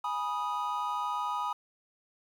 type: chord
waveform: triangle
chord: G# minor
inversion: none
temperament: equal with one note detuned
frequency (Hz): 830.6 / 977.5 / 1244.5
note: G#5 / B5 / D#6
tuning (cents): 0 / -18 / 0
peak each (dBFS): -35 / -32 / -32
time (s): 0.04-1.53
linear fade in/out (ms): 5
effects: 10-bit